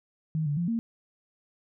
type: tone with pitch steps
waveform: sine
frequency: 157.4 / 145.3 / 172.5 / 229.7 Hz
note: D#3 / D3 / F3 / A#3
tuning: +20 / -18 / -21 / -25 cents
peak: -25 dBFS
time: 0.35-0.79 s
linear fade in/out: 0 ms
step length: 110 ms
effects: none